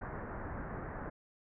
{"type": "low-pass noise", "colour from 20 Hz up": "pink", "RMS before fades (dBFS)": -42, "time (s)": [0.01, 1.1], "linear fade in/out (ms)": 10, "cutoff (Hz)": 1800, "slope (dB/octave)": 48, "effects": []}